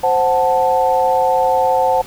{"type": "chord", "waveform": "sine", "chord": "F# diminished", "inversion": "second", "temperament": "equal", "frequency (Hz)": [523.3, 740, 880], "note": ["C5", "F#5", "A5"], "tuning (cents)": [0, 0, 0], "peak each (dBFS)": -16, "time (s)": [0.03, 2.02], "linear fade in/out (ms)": 10, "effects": ["pink hiss -37 dBFS RMS until 2.06 s"]}